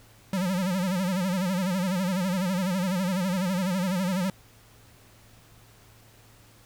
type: tone with vibrato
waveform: square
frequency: 185 Hz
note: F#3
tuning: in tune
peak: -25 dBFS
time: 0.33-4.3 s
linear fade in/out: 2 ms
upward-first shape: sine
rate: 12 Hz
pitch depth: 110 cents each way
effects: added 111 Hz sine -57 dBFS peak until 6.65 s + pink hiss -56 dBFS RMS until 6.65 s